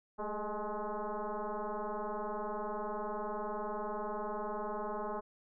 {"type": "tone with frequency modulation", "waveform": "sine", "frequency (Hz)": 220, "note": "A3", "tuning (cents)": 0, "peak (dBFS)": -35, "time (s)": [0.18, 5.21], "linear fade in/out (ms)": 20, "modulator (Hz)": 210, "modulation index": 4.7, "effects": []}